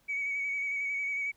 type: tone with vibrato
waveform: sine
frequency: 2255 Hz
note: C#7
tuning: 29 cents sharp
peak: -29 dBFS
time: 0.08-1.32 s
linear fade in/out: 20 ms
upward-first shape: square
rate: 11 Hz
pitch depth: 23 cents each way
effects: tanh soft clip ceiling -25 dBFS + pink hiss -68 dBFS RMS until 1.36 s